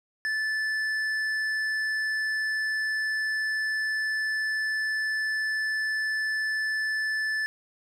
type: tone with tanh clipping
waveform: triangle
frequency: 1747 Hz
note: A6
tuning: 13 cents flat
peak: -27 dBFS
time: 0.25-7.46 s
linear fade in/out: 0 ms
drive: 12 dB
effects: none